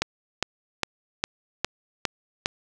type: click train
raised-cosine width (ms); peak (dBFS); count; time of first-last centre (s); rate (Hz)
0.2; -5; 7; 0.02-2.459; 2.46
effects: none